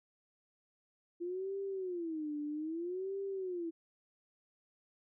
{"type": "tone with vibrato", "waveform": "sine", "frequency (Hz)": 341, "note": "F4", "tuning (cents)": -41, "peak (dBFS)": -36, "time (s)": [1.2, 3.71], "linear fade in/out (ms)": 20, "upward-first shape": "sine", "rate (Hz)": 0.62, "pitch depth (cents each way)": 250, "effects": []}